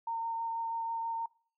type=tone with vibrato; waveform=sine; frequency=915 Hz; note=A#5; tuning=32 cents flat; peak=-32 dBFS; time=0.07-1.26 s; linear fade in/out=5 ms; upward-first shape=sine; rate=6.2 Hz; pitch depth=9 cents each way; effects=noise-tail reverb RT60 0.5 s tail -24 dB re dry